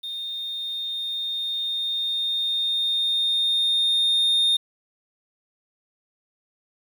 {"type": "tone with level ramp", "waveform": "sine", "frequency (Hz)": 3660, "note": "A#7", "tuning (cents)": -32, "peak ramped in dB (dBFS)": [-29, -14], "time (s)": [0.03, 4.57], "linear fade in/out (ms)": 10, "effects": ["tanh soft clip ceiling -16 dBFS", "8-bit"]}